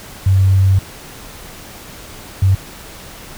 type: tone bursts at uneven times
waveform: sine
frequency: 95.8 Hz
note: G2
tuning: 39 cents flat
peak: -8 dBFS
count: 2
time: 0.26-0.79 / 2.42-2.55 s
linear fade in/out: 5 ms
effects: pink hiss -35 dBFS RMS until 3.37 s